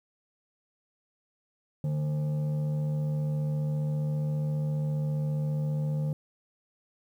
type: tone with frequency modulation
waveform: sine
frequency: 150.1 Hz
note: D3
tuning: 38 cents sharp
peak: -24 dBFS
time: 1.84-6.13 s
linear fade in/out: 2 ms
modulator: 375 Hz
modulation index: 0.33
effects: tanh soft clip ceiling -25 dBFS + 10-bit